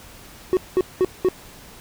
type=tone bursts; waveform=triangle; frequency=370 Hz; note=F#4; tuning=in tune; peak=-12 dBFS; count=4; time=0.53-1.286 s; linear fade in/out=0 ms; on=39 ms; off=200 ms; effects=pink hiss -44 dBFS RMS until 1.8 s